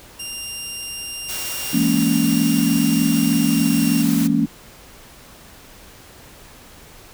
15% pulse tone with pitch glide, 2794 to 2771 Hz, F7 to F7, 0 to -14 cents, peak -21 dBFS, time 0.19-4.03 s, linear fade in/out 10 ms, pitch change -14 cents, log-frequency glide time 3.44-3.75 s
white noise, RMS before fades -29 dBFS, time 1.28-4.28 s, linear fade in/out 20 ms
sine chord, A# half-diminished seventh, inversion second, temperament just, 167.82 / 209.8 / 233.1 / 279.7 Hz, E3 / G#3 / A#3 / C#4, +31 / +18 / 0 / +16 cents, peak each -22 / -22 / -19 / -19 dBFS, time 1.73-4.46 s, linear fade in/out 10 ms
effects pink hiss -44 dBFS RMS until 7.13 s

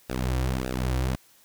sawtooth tone with flanger, 63.8 Hz, C2, 43 cents flat, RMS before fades -27 dBFS, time 0.09-1.16 s, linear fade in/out 10 ms, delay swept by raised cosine 0.92 to 4.82 ms, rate 1.7 Hz, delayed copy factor -0.9, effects white hiss -58 dBFS RMS until 1.44 s

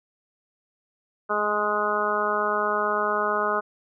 harmonic tone with a mistuned harmonic, 208.9 Hz, G#3, 10 cents sharp, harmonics 1 / 2 / 3 / 4 / 5 / 6 / 7, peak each -37 / -29 / -29 / -32 / -29 / -26 / -30 dBFS, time 1.29-3.61 s, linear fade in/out 20 ms, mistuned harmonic 1, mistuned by +24 cents, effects none

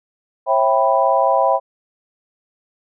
sine chord, C# half-diminished seventh, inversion none, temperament equal with one note detuned, 541.1 / 659.3 / 784 / 987.8 Hz, C#5 / E5 / G5 / B5, -42 / 0 / 0 / 0 cents, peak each -18 dBFS, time 0.46-1.6 s, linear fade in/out 50 ms, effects none

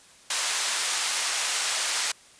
white band-pass noise, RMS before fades -27 dBFS, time 0.3-2.12 s, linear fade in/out 5 ms, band 820 to 8700 Hz, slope 12 dB/octave, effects white hiss -53 dBFS RMS until 2.39 s + resampled to 22050 Hz

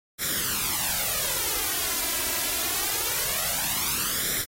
white noise with flanger, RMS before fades -27 dBFS, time 0.18-4.46 s, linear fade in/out 50 ms, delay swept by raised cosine 0.54 to 3.04 ms, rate 0.24 Hz, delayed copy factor +0.7, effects AAC 48 kbps

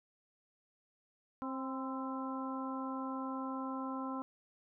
harmonic tone with a mistuned harmonic, 265.3 Hz, C4, 24 cents sharp, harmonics 1 / 2 / 3 / 4 / 5, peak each -39 / -47 / -47 / -43 / -47 dBFS, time 1.42-4.22 s, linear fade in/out 0 ms, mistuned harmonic 4, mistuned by -43 cents, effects none

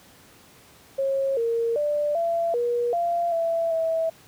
sine tone with pitch steps, 543 / 462.6 / 590 / 675 / 479.1 / 688 / 666 / 652 Hz, C#5 / A#4 / D5 / E5 / A#4 / F5 / E5 / E5, -36 / -13 / +8 / +41 / +47 / -26 / +18 / -19 cents, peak -21 dBFS, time 0.98-4.1 s, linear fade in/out 10 ms, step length 390 ms, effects pink hiss -52 dBFS RMS until 4.27 s + high-pass 80 Hz 12 dB/octave

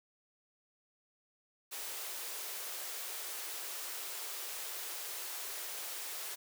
white high-pass noise, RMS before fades -42 dBFS, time 1.71-6.36 s, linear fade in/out 20 ms, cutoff 350 Hz, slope 48 dB/octave, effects none

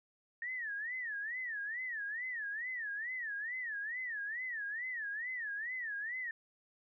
sine tone with vibrato, 1823 Hz, A#6, 39 cents flat, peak -37 dBFS, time 0.42-6.31 s, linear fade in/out 2 ms, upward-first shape sine, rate 2.3 Hz, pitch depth 200 cents each way, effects none

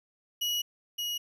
35% pulse tone pair in turn, 2913 / 2900 Hz, F#7 / F#7, -28 / -35 cents, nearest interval unison, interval 7 cents, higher first, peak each -26 / -29 dBFS, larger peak first, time 0.41-0.62 / 0.98-1.18 s, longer first, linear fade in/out 10 ms, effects none

